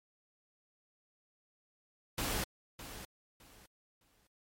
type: noise with echo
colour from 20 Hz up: pink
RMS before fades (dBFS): -35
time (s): 2.18-2.44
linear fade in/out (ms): 2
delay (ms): 610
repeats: 3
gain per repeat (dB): -12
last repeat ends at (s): 4.27
effects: MP3 64 kbps